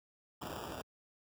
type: noise with sample-and-hold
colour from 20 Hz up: blue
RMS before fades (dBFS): -43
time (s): 0.41-0.82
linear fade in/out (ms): 10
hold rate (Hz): 2100
effects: high-pass 60 Hz 12 dB/octave